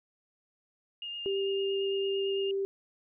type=tone with vibrato; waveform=sine; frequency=2827 Hz; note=F7; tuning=20 cents sharp; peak=-36 dBFS; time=1.02-2.51 s; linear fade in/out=2 ms; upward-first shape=sine; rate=8.9 Hz; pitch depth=15 cents each way
type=tone; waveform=sine; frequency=392 Hz; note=G4; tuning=in tune; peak=-28 dBFS; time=1.26-2.65 s; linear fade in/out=0 ms
effects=none